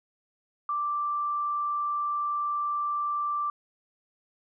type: tone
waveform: sine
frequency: 1174.7 Hz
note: D6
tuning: in tune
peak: -26 dBFS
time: 0.69-3.5 s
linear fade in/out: 2 ms
effects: none